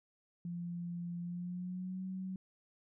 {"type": "tone with pitch glide", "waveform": "sine", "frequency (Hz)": [173.1, 187.68], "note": ["F3", "F#3"], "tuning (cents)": [-15, 25], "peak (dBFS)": -38, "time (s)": [0.45, 2.36], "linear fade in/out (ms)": 2, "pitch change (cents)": 140, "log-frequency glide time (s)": [1.21, 2.04], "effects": []}